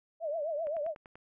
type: tone with vibrato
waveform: sine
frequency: 622.3 Hz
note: D#5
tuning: in tune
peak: -31 dBFS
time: 0.2-0.95 s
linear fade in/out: 50 ms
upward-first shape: triangle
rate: 7.7 Hz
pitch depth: 170 cents each way
type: click train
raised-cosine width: 0.5 ms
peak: -35 dBFS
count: 6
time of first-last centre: 0.67-1.155 s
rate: 10.3 Hz
effects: none